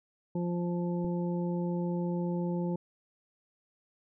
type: harmonic tone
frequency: 174.61 Hz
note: F3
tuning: in tune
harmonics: 1 / 2 / 3 / 5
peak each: -30 / -36 / -40 / -44 dBFS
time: 0.35-2.76 s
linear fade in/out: 5 ms
type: click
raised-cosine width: 3 ms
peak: -27 dBFS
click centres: 1.047 s
effects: none